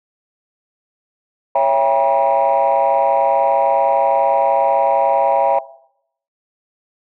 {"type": "chord", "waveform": "sine", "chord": "C# diminished seventh", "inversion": "none", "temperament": "just", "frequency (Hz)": [554.4, 665.2, 798.3, 957.9], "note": ["C#5", "E5", "G5", "Bb5"], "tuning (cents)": [0, 16, 31, 47], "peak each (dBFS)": -16, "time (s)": [1.55, 5.59], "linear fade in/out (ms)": 5, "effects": ["noise-tail reverb RT60 0.7 s tail -18 dB re dry", "tanh soft clip ceiling -6 dBFS"]}